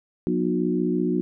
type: harmonic tone with a mistuned harmonic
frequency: 60.3 Hz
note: B1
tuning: 41 cents flat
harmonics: 3 / 4 / 5 / 6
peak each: -26 / -26 / -26 / -26 dBFS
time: 0.27-1.21 s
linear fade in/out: 0 ms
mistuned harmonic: 5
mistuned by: +31 cents
effects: none